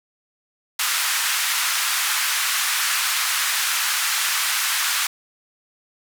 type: band-pass noise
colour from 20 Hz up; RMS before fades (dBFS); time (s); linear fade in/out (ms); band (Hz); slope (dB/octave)
pink; -22; 0.79-5.07; 5; 1200 to 15000; 24
effects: none